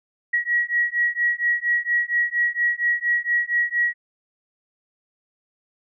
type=beating tone pair; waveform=sine; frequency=1910 / 1914.3 Hz; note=A#6 / A#6; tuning=+42 / +45 cents; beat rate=4.3 Hz; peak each=-22 dBFS; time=0.33-3.94 s; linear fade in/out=10 ms; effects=none